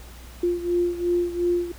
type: beating tone pair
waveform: sine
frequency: 349.2 / 352 Hz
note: F4 / F4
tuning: 0 / +14 cents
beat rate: 2.8 Hz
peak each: -22 / -26 dBFS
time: 0.43-1.72 s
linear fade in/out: 5 ms
effects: added 60 Hz sine -41 dBFS peak until 1.78 s + pink hiss -47 dBFS RMS until 1.78 s